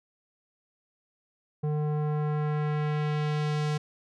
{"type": "tone with low-pass filter sweep", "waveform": "square", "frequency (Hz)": 150.4, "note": "D3", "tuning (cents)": 42, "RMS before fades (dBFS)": -28, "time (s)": [1.63, 3.78], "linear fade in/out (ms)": 10, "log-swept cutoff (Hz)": [600, 6400], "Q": 0.9, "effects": []}